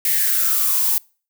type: noise with high-pass filter sweep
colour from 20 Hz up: violet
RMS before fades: -18 dBFS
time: 0.05-0.98 s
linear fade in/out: 2 ms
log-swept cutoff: 2000 to 850 Hz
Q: 7.9
effects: noise-tail reverb RT60 0.4 s tail -26 dB re dry